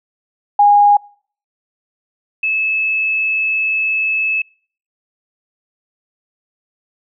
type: tone pair in turn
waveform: sine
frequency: 820 / 2603 Hz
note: G#5 / E7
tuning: -22 / -22 cents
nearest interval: octave + minor sixth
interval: 2000 cents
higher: second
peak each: -6 / -14 dBFS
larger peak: first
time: 0.59-0.97 / 2.43-4.42 s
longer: second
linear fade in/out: 5 ms
effects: noise-tail reverb RT60 0.5 s tail -26 dB re dry